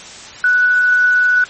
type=tone; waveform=sine; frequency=1480 Hz; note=F#6; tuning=in tune; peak=-9 dBFS; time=0.44-1.44 s; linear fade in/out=2 ms; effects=white hiss -34 dBFS RMS until 1.49 s + MP3 32 kbps